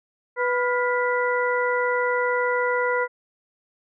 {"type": "harmonic tone with a mistuned harmonic", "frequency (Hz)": 493.9, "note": "B4", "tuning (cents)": 0, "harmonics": [1, 2, 3, 4], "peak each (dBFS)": [-23, -26, -27, -28], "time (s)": [0.36, 3.08], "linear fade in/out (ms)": 50, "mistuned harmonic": 3, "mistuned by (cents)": -73, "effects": []}